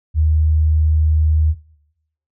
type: tone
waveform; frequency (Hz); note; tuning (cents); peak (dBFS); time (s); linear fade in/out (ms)
sine; 77.78; D#2; 0; -11; 0.14-1.55; 50
effects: noise-tail reverb RT60 0.8 s tail -20 dB re dry